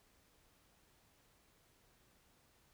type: silence
effects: pink hiss -71 dBFS RMS until 2.73 s